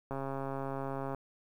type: click train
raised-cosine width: 1 ms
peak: -24 dBFS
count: 142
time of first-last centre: 0.11-1.147 s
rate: 136 Hz
effects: 10-bit